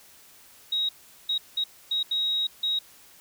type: tone bursts at uneven times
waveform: sine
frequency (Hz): 3800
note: A#7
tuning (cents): +33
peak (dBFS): -23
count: 6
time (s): 0.72-0.89 / 1.29-1.38 / 1.57-1.64 / 1.91-2.03 / 2.11-2.47 / 2.63-2.79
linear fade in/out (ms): 5
effects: white hiss -53 dBFS RMS until 3.2 s